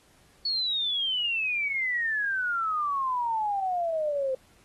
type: exponential sweep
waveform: sine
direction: down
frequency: 4433 to 515 Hz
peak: -25 dBFS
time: 0.45-4.35 s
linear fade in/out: 5 ms
effects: pink hiss -61 dBFS RMS until 4.64 s + AAC 32 kbps